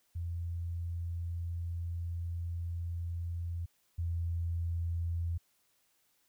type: tone pair in turn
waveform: sine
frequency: 85.3 / 84.61 Hz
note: F2 / E2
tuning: -40 / +46 cents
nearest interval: unison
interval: 14 cents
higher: first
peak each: -34 / -31 dBFS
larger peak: second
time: 0.15-3.66 / 3.98-5.38 s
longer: first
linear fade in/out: 10 ms
effects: white hiss -73 dBFS RMS until 6.28 s